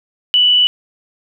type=tone with frequency modulation; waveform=sine; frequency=2964 Hz; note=F#7; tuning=2 cents sharp; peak=-8 dBFS; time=0.34-0.67 s; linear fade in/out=0 ms; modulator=90.8 Hz; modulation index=0.39; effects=none